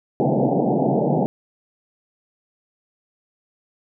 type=band-pass noise; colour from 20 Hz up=pink; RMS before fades=-19 dBFS; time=0.2-1.26 s; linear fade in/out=0 ms; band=130 to 840 Hz; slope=96 dB/octave; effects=none